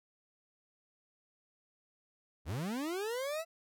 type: linear sweep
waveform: 40% pulse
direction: up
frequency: 60.5 to 671 Hz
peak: -34 dBFS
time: 2.45-3.45 s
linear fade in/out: 50 ms
effects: none